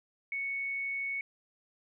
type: tone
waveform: sine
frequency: 2217 Hz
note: C#7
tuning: in tune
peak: -32 dBFS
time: 0.32-1.21 s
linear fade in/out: 2 ms
effects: none